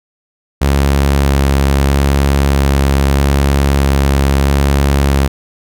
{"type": "tone with vibrato", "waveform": "sawtooth", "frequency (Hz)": 69.3, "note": "C#2", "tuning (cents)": 0, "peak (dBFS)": -5, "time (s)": [0.61, 5.28], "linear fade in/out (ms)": 10, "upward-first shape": "square", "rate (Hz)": 0.78, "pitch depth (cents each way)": 9, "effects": []}